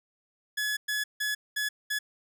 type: tone bursts at uneven times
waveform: sawtooth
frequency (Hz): 1700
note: G#6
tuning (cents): +40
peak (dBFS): -24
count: 5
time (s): 0.57-0.77 / 0.88-1.04 / 1.2-1.35 / 1.56-1.69 / 1.9-1.99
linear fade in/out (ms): 10
effects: none